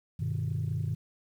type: chord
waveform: sine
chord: G augmented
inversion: none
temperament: just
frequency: 98 / 122.5 / 153.12 Hz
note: G2 / B2 / D#3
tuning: 0 / -14 / -27 cents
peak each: -32 dBFS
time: 0.19-0.95 s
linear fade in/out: 10 ms
effects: tanh soft clip ceiling -23 dBFS + 10-bit